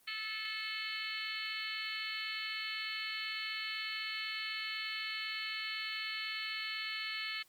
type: harmonic tone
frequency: 436 Hz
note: A4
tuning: 16 cents flat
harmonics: 3 / 4 / 5 / 6 / 7 / 8 / 9 / 10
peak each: -49 / -45 / -42 / -46 / -44 / -52 / -51 / -44 dBFS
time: 0.07-7.43 s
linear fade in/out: 10 ms
effects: white hiss -67 dBFS RMS until 7.48 s + Opus 24 kbps